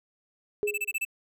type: tone with exponential decay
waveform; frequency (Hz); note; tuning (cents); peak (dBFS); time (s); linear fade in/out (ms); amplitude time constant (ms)
sine; 415.3; G#4; 0; -22; 0.63-0.93; 0; 64
type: tone bursts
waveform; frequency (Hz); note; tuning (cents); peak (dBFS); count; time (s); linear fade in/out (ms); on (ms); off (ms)
square; 2637; E7; 0; -27; 6; 0.67-1.051; 10; 41; 27
effects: none